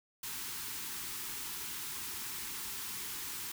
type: band-stop noise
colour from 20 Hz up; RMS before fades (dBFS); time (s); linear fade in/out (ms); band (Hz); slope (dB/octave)
white; -41; 0.23-3.52; 5; 440 to 810; 96
effects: none